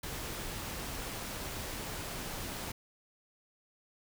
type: noise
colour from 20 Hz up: pink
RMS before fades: -40 dBFS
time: 0.03-2.72 s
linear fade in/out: 5 ms
effects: none